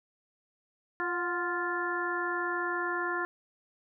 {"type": "harmonic tone with a mistuned harmonic", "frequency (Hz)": 349.2, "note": "F4", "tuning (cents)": 0, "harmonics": [1, 2, 3, 4, 5], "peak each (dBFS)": [-35, -40, -35, -35, -35], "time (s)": [1, 3.25], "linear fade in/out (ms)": 0, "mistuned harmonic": 2, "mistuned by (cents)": 56, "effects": []}